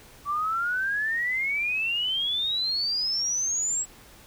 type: exponential sweep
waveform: sine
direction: up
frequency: 1142 to 7790 Hz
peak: -24 dBFS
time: 0.25-3.86 s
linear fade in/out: 50 ms
effects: pink hiss -51 dBFS RMS until 4.26 s